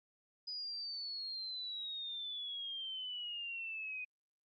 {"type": "exponential sweep", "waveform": "sine", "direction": "down", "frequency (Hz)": [4978, 2485], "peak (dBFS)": -40, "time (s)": [0.47, 4.05], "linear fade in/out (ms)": 10, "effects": ["Opus 48 kbps"]}